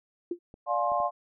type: tone with exponential decay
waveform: sine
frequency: 347.7 Hz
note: F4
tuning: 8 cents flat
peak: -24 dBFS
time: 0.31-0.39 s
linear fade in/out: 5 ms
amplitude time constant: 17 ms
type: clicks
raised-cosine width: 2 ms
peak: -34 dBFS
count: 3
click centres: 0.541 / 0.919 / 1.002 s
type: chord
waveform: sine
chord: D half-diminished seventh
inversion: none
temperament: just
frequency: 587.3 / 704.8 / 845.8 / 1057.2 Hz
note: D5 / F5 / Ab5 / C6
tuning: 0 / +16 / +31 / +18 cents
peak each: -31 / -28 / -33 / -29 dBFS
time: 0.66-1.11 s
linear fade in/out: 50 ms
effects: none